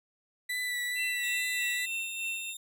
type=tone with vibrato; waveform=35% pulse; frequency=1975.5 Hz; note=B6; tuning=in tune; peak=-29 dBFS; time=0.49-1.86 s; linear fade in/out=10 ms; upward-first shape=sine; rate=2.3 Hz; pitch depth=20 cents each way
type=tone with tremolo; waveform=sine; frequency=2694 Hz; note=E7; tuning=37 cents sharp; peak=-31 dBFS; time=0.95-2.54 s; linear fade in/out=50 ms; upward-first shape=sine; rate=3.2 Hz; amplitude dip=55%
type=tone; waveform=15% pulse; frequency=3653 Hz; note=A#7; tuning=36 cents flat; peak=-32 dBFS; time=1.23-2.57 s; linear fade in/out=5 ms
effects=none